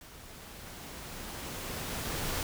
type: noise with level ramp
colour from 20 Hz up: pink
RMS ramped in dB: -51 to -33 dBFS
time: 0.01-2.43 s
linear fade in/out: 2 ms
effects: none